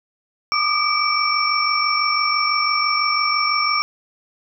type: tone cluster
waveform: sine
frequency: 1180 / 1226 / 2306 / 5450 Hz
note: D6 / D#6 / D7 / F8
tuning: +8 / -26 / -32 / -43 cents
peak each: -22 dBFS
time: 0.52-3.82 s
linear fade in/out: 0 ms
effects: none